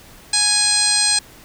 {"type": "harmonic tone", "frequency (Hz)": 830.6, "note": "G#5", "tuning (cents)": 0, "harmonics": [1, 2, 3, 4, 5, 6, 7, 8, 9, 10], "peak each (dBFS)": [-29, -27, -27, -29, -19, -22, -28, -28, -29, -18], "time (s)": [0.33, 1.19], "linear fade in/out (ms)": 5, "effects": ["pink hiss -44 dBFS RMS until 1.44 s"]}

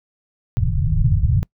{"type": "low-pass noise", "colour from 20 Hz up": "white", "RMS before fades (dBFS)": -17, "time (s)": [0.57, 1.43], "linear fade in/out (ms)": 0, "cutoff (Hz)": 160, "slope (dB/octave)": 96, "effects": ["noise-tail reverb RT60 0.1 s tail -25 dB re dry"]}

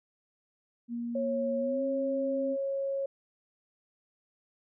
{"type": "tone with pitch glide", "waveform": "sine", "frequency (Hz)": [236.5, 267], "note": ["A#3", "C4"], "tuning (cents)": [25, 35], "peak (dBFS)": -32, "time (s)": [0.88, 2.57], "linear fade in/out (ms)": 50, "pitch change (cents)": 210, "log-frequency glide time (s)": [1.58, 1.83]}
{"type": "tone", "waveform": "sine", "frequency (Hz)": 548, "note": "C#5", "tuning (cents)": -20, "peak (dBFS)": -29, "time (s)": [1.15, 3.06], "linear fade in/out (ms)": 5}
{"effects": []}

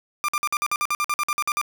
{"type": "tone bursts", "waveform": "30% pulse", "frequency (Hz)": 1193, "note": "D6", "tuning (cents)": 27, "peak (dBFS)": -18, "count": 15, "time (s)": [0.24, 1.614], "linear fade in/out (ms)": 0, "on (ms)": 44, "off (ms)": 51, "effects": []}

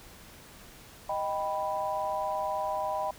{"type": "chord", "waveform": "sine", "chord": "Eb augmented", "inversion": "none", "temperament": "equal", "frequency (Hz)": [622.3, 784, 987.8], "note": ["Eb5", "G5", "B5"], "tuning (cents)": [0, 0, 0], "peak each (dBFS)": -33, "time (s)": [1.09, 3.11], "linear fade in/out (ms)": 5, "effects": ["pink hiss -51 dBFS RMS until 3.18 s"]}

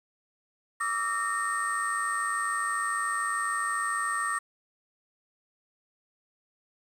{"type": "tone cluster", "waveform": "sine", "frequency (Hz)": [1148, 1255, 1342, 1840, 8440], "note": ["D6", "D#6", "E6", "A#6", "C9"], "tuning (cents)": [-40, 15, 31, -23, 14], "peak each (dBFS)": [-30, -35, -36, -30, -36], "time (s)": [0.8, 4.39], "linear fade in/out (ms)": 10, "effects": ["tanh soft clip ceiling -20 dBFS", "9-bit"]}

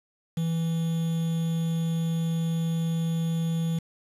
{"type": "tone with quantisation", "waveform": "triangle", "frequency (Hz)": 164.7, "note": "E3", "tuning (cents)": -1, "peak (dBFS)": -22, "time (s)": [0.37, 3.79], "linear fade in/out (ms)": 5, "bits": 7, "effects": ["resampled to 32000 Hz"]}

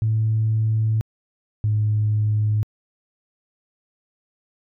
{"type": "tone pair in turn", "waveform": "sine", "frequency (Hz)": [110, 106.5], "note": ["A2", "G#2"], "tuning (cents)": [0, 44], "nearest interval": "minor second", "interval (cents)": 56, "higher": "first", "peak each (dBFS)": -16, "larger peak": "neither", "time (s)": [[0.02, 1.01], [1.64, 2.63]], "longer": "neither", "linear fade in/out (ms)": 0, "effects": ["tanh soft clip ceiling -12 dBFS"]}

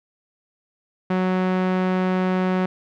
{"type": "tone with low-pass filter", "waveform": "sawtooth", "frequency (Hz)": 185, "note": "F#3", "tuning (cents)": 0, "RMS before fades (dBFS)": -21, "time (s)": [1.1, 2.66], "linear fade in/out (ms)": 5, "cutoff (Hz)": 2100, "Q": 0.77, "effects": []}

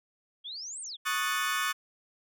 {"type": "exponential two-way sweep", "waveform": "sine", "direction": "up then down", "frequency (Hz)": [3198, 8890, 3198], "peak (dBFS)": -37, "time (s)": [0.44, 0.97], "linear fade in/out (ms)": 20, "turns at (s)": 0.81}
{"type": "chord", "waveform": "30% pulse", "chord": "D# half-diminished seventh", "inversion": "third", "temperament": "equal", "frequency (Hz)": [1108.7, 1244.5, 1480, 1760], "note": ["C#6", "D#6", "F#6", "A6"], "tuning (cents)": [0, 0, 0, 0], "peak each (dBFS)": -31, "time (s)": [1.05, 1.73], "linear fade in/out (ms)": 20}
{"effects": []}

